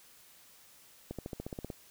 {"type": "accelerating click train", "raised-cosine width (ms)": 2, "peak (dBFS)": -25, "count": 10, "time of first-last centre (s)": [1.11, 1.702], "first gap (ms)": 77, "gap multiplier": 0.96, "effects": ["white hiss -59 dBFS RMS until 1.9 s"]}